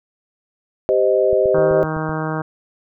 sine chord, C minor, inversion second, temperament equal with one note detuned, 392 / 518.7 / 622.3 Hz, G4 / C5 / Eb5, 0 / -15 / 0 cents, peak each -17 dBFS, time 0.89-1.83 s, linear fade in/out 0 ms
click train, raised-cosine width 5 ms, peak -20 dBFS, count 7, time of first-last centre 1.33-2.093 s, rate 7.86 Hz
harmonic tone, 157.1 Hz, D#3, 17 cents sharp, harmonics 1 / 2 / 3 / 4 / 5 / 6 / 7 / 8 / 9 / 10, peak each -24 / -27 / -29 / -30 / -31 / -32 / -32 / -33 / -34 / -34 dBFS, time 1.54-2.42 s, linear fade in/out 5 ms
effects none

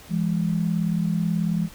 sine tone pair together, 168.31 / 206.7 Hz, E3 / G#3, +36 / -8 cents, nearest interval major third, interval 356 cents, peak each -22 / -25 dBFS, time 0.09-1.69 s, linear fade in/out 50 ms, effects pink hiss -46 dBFS RMS until 1.74 s

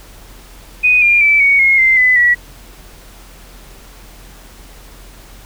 sine tone with pitch steps, 2489 / 2401 / 2317 / 2235 / 2157 / 2081 / 2008 / 1937.1 Hz, D#7 / D7 / D7 / C#7 / C#7 / C7 / B6 / B6, 0 / +38 / -24 / +14 / -48 / -10 / +28 / -34 cents, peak -7 dBFS, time 0.83-2.35 s, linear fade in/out 20 ms, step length 190 ms, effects added 43 Hz sine -38 dBFS peak until 5.45 s + pink hiss -41 dBFS RMS until 5.45 s

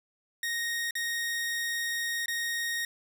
sawtooth tone with dropouts, 1864.7 Hz, A#6, in tune, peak -26 dBFS, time 0.43-2.85 s, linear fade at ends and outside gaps 2 ms, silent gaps 0.909-0.953 / 2.259-2.281 s, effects none

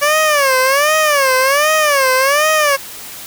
15% pulse tone with vibrato, 568 Hz, C#5, 42 cents sharp, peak -4 dBFS, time 0.01-2.77 s, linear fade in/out 20 ms, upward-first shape sine, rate 1.3 Hz, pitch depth 170 cents each way, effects white hiss -31 dBFS RMS until 3.26 s

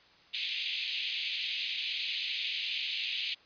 pink band-pass noise, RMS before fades -35 dBFS, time 0.33-3.35 s, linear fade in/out 20 ms, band 2400 to 4300 Hz, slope 48 dB/octave, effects white hiss -60 dBFS RMS until 3.45 s + resampled to 11025 Hz

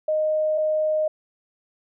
sine tone pair in turn, 619 / 619 Hz, D#5 / D#5, -9 / -9 cents, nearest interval unison, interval 0 cents, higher neither, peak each -19 dBFS, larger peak neither, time 0.08-0.58 / 0.58-1.08 s, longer neither, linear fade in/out 5 ms, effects none

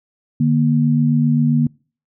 sine tone pair together, 149.7 / 237.3 Hz, D3 / A#3, +33 / +31 cents, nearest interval minor sixth, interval 798 cents, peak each -15 dBFS, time 0.4-1.67 s, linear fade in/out 5 ms, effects noise-tail reverb RT60 0.4 s tail -25 dB re dry

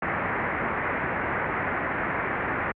white low-pass noise, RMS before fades -28 dBFS, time 0.02-2.72 s, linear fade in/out 5 ms, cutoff 2100 Hz, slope 48 dB/octave, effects high-pass 60 Hz 12 dB/octave

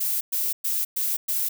violet noise bursts, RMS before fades -25 dBFS, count 5, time 0-1.49 s, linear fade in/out 10 ms, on 210 ms, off 110 ms, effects none

